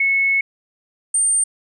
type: tone pair in turn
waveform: sine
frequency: 2197 / 8788 Hz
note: C#7 / C#9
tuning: -16 / -16 cents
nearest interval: 2 octaves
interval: 2400 cents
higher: second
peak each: -14 dBFS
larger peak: neither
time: 0-0.41 / 1.14-1.44 s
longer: first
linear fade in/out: 5 ms
effects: none